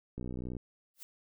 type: click train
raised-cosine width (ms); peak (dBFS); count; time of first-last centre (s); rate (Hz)
3; -27; 25; 0.18-0.567; 62
type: noise with exponential growth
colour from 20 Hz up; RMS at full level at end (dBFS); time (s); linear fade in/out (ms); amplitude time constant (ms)
blue; -43; 0.94-1.03; 0; 18
effects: none